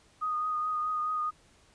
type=tone with vibrato; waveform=sine; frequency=1239 Hz; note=D#6; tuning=8 cents flat; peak=-28 dBFS; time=0.21-1.31 s; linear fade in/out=20 ms; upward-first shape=triangle; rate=4.7 Hz; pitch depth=24 cents each way; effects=pink hiss -62 dBFS RMS until 1.74 s + resampled to 22050 Hz